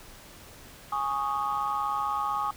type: chord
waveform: sine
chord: Ab suspended fourth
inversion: none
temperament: equal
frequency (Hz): 830.6 / 1108.7 / 1244.5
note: Ab5 / Db6 / Eb6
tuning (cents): 0 / 0 / 0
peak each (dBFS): -30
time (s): 0.92-2.51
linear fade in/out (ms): 5
effects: tanh soft clip ceiling -19 dBFS + pink hiss -49 dBFS RMS until 2.56 s